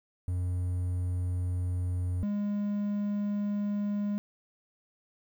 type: tone pair in turn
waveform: triangle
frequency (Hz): 90 / 205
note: F#2 / G#3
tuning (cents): -47 / -22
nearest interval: octave + major second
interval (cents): 1425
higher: second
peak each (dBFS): -26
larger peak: neither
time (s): 0.28-2.23 / 2.23-4.18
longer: neither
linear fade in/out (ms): 0
effects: 10-bit